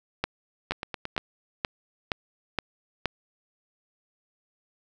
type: two click trains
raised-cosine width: 0.3 ms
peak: -16 / -9 dBFS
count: 5 / 7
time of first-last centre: 0.72-1.165 / 0.24-3.057 s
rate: 8.99 / 2.13 Hz
effects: none